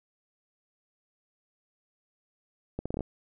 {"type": "accelerating click train", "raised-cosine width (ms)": 2, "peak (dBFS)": -19, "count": 7, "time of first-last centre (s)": [2.79, 3.007], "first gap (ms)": 66, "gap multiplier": 0.75, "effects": []}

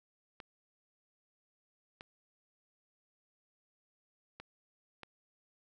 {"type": "clicks", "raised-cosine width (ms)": 0.3, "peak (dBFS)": -30, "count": 4, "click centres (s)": [0.402, 2.009, 4.4, 5.033], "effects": []}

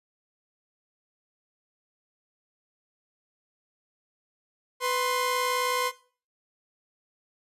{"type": "tone pair together", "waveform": "sawtooth", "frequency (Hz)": [497.6, 1054.4], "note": ["B4", "C6"], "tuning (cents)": [13, 13], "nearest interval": "octave + minor second", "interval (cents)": 1300, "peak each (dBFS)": -24, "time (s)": [4.8, 5.92], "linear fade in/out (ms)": 50, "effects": ["noise-tail reverb RT60 0.4 s tail -17 dB re dry", "resampled to 32000 Hz"]}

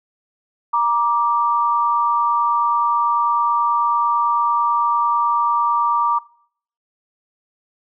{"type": "tone pair together", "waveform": "sine", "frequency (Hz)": [945.6, 1174.7], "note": ["A#5", "D6"], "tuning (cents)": [24, 0], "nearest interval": "major third", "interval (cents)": 376, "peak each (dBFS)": -17, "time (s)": [0.73, 6.19], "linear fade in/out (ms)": 10, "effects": ["noise-tail reverb RT60 0.6 s tail -22 dB re dry"]}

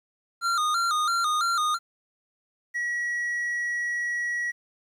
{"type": "tone with vibrato", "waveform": "square", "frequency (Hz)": 1301, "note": "E6", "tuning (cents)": -23, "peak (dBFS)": -23, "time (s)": [0.41, 1.79], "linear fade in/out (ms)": 50, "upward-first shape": "square", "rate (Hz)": 3, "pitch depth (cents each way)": 97}
{"type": "tone", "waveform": "triangle", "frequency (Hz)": 1921, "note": "B6", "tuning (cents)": -48, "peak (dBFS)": -24, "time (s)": [2.74, 4.52], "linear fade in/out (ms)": 20}
{"effects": ["low-pass 9000 Hz 12 dB/octave", "10-bit"]}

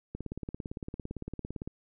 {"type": "click train", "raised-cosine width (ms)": 3, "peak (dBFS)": -24, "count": 28, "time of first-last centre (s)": [0.15, 1.675], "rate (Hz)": 17.7, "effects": []}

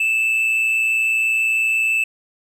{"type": "tone with amplitude modulation", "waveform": "triangle", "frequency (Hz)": 2637, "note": "E7", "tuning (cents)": 0, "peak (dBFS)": -12, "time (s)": [0, 2.04], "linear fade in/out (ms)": 5, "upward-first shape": "sine", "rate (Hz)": 120, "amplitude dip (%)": 45, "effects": []}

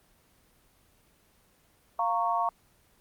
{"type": "chord", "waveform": "sine", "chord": "Bb minor", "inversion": "second", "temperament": "equal with one note detuned", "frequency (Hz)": [698.5, 923.8, 1108.7], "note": ["F5", "Bb5", "Db6"], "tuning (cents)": [0, -16, 0], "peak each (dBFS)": -29, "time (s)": [1.99, 2.49], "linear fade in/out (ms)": 2, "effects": ["pink hiss -64 dBFS RMS until 3 s", "Opus 24 kbps"]}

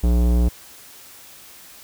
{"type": "tone with tanh clipping", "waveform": "sine", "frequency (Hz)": 59.5, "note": "A#1", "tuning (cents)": 36, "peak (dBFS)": -16, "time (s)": [0.03, 0.49], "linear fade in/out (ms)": 10, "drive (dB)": 18, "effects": ["white hiss -44 dBFS RMS until 1.83 s"]}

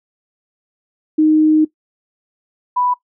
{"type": "tone pair in turn", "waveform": "sine", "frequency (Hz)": [310, 989], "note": ["D#4", "B5"], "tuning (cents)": [-6, 2], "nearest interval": "octave + minor sixth", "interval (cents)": 2008, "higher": "second", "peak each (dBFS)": [-8, -14], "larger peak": "first", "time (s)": [[1.18, 1.65], [2.76, 2.94]], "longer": "first", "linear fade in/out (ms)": 10, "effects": ["noise-tail reverb RT60 0.1 s tail -17 dB re dry"]}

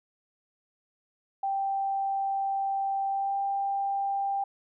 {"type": "tone with pitch glide", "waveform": "sine", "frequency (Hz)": [784, 791.7], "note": ["G5", "G5"], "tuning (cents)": [0, 17], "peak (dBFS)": -26, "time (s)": [1.43, 4.44], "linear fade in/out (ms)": 5, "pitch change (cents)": 17, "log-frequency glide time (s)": [3.09, 3.37], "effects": []}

